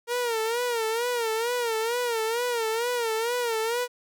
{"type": "tone with vibrato", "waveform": "sawtooth", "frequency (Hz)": 465.7, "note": "A#4", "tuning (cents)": -2, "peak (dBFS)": -21, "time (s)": [0.07, 3.88], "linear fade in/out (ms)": 50, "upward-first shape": "sine", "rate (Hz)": 2.2, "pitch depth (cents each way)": 99, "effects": []}